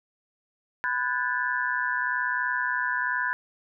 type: tone cluster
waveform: sine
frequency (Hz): 999 / 1470 / 1613 / 1734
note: B5 / F#6 / G6 / A6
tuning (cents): +20 / -12 / +49 / -26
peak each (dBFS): -30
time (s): 0.84-3.33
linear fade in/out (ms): 0
effects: none